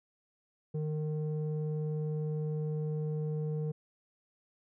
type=tone with low-pass filter; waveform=square; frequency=153.3 Hz; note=D#3; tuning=25 cents flat; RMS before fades=-34 dBFS; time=0.74-3.72 s; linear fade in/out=10 ms; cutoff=360 Hz; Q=9.1; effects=none